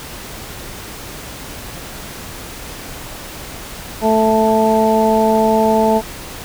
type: harmonic tone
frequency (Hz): 220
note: A3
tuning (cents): 0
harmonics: 1 / 2 / 3 / 4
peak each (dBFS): -16 / -16 / -16 / -16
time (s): 4.01-6.02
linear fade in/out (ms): 50
effects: pink hiss -31 dBFS RMS until 6.44 s